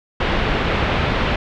pink low-pass noise, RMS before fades -19 dBFS, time 0.2-1.36 s, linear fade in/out 5 ms, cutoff 3300 Hz, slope 24 dB/octave, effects none

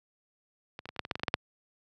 clicks, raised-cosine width 0.3 ms, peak -23 / -26 / -23 / -28 / -13 / -22 / -12 / -17 / -25 / -12 / -10 / -7 dBFS, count 12, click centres 0.791 / 0.856 / 0.89 / 0.963 / 0.993 / 1.051 / 1.112 / 1.155 / 1.196 / 1.234 / 1.282 / 1.341 s, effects high-pass 80 Hz 12 dB/octave

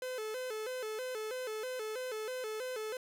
45% pulse tone with vibrato, 470 Hz, A#4, 14 cents sharp, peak -37 dBFS, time 0.02-2.97 s, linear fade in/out 2 ms, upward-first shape square, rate 3.1 Hz, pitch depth 140 cents each way, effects none

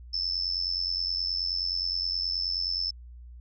sine tone with amplitude modulation, 5274 Hz, E8, in tune, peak -23 dBFS, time 0.13-2.91 s, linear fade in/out 10 ms, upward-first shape sine, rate 89.5 Hz, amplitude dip 85%, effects added 60 Hz sine -43 dBFS peak until 3.4 s

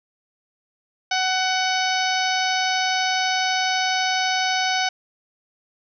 harmonic tone, 748 Hz, F#5, 19 cents sharp, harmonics 1 / 2 / 3 / 4 / 5 / 6 / 7 / 8, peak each -23 / -26 / -28 / -29 / -30 / -31 / -31 / -32 dBFS, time 1.11-4.89 s, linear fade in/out 5 ms, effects none

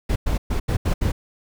brown noise bursts at uneven times, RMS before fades -20 dBFS, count 6, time 0.09-0.16 / 0.26-0.38 / 0.5-0.6 / 0.68-0.77 / 0.85-0.94 / 1.01-1.12 s, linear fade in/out 10 ms, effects none

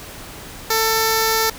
5% pulse tone with notch filter, 445.2 Hz, A4, 20 cents sharp, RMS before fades -18 dBFS, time 0.7-1.5 s, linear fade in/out 5 ms, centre 2900 Hz, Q 1.1, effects pink hiss -36 dBFS RMS until 1.58 s

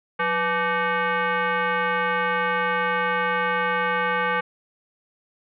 sine tone with frequency modulation, 182.1 Hz, F#3, 27 cents flat, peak -20 dBFS, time 0.19-4.41 s, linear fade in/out 10 ms, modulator 677 Hz, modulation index 2.8, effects none

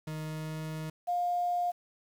40% pulse tone with pitch glide, 155.56 to 156.91 Hz, D#3 to D#3, 0 to +15 cents, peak -35 dBFS, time 0.07-0.9 s, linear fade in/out 5 ms, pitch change +15 cents, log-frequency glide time 0.23-0.6 s
sine tone, 707 Hz, F5, 21 cents sharp, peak -27 dBFS, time 1.07-1.72 s, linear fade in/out 20 ms
effects 9-bit

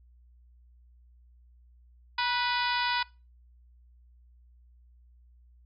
harmonic tone with a mistuned harmonic, 493.5 Hz, B4, 1 cent flat, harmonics 2 / 3 / 4 / 5 / 6 / 7 / 8 / 9 / 10, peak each -29 / -33 / -36 / -35 / -39 / -37 / -37 / -40 / -39 dBFS, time 2.18-3.03 s, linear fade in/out 5 ms, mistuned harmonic 2, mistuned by -35 cents, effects noise-tail reverb RT60 0.3 s tail -23 dB re dry + added 60 Hz sine -55 dBFS peak until 5.65 s

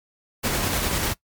pink noise with tremolo, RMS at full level -23 dBFS, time 0.43-1.14 s, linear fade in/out 20 ms, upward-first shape square, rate 10 Hz, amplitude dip 25%, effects noise-tail reverb RT60 0.1 s tail -20 dB re dry + MP3 96 kbps

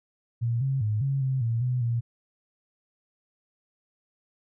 sine tone with pitch steps, 117.3 / 134.9 / 106.6 / 137.1 / 132 / 115.3 / 125.4 / 117.6 Hz, A#2 / C#3 / G#2 / C#3 / C3 / A#2 / B2 / A#2, +11 / -47 / +46 / -19 / +16 / -19 / +27 / +16 cents, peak -23 dBFS, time 0.41-2.01 s, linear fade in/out 20 ms, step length 200 ms, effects none

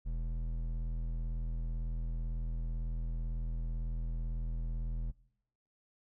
sine tone with hard clipping, 41 Hz, E1, 9 cents flat, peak -35 dBFS, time 0.05-5.12 s, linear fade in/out 20 ms, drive 9 dB, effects noise-tail reverb RT60 0.9 s tail -24 dB re dry

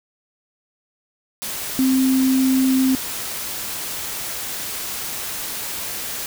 sine tone in noise, 262 Hz, C4, 2 cents sharp, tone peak -14 dBFS, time 1.79-2.95 s, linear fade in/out 0 ms, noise white, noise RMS -28 dBFS, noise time 1.42-6.26 s, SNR +11 dB, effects none

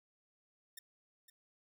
5% pulse tone with echo, 1818 Hz, A#6, 44 cents flat, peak -35 dBFS, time 0.77-0.79 s, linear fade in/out 5 ms, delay 510 ms, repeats 1, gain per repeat -12 dB, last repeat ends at 1.3 s, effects none

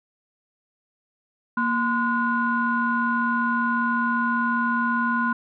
sine tone cluster, 234.6 / 1028 / 1452 Hz, A#3 / C6 / F#6, +11 / -31 / -33 cents, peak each -24 dBFS, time 1.57-5.33 s, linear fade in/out 5 ms, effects tanh soft clip ceiling -11 dBFS

